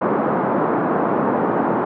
pink band-pass noise, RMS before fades -19 dBFS, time 0.01-1.85 s, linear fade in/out 10 ms, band 190 to 1200 Hz, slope 24 dB/octave, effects none

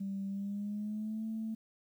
sine tone with pitch glide, 196 to 221.3 Hz, G3 to A3, 0 to +10 cents, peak -34 dBFS, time 0-1.55 s, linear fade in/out 10 ms, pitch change +210 cents, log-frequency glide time 0.28-1.26 s, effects tanh soft clip ceiling -30 dBFS + 11-bit

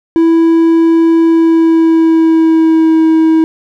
triangle tone with pitch glide, 329.6 to 320.8 Hz, E4 to E4, 0 to -47 cents, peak -3 dBFS, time 0.16-3.44 s, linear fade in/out 0 ms, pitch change -47 cents, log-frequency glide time 1.23-3.03 s, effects none

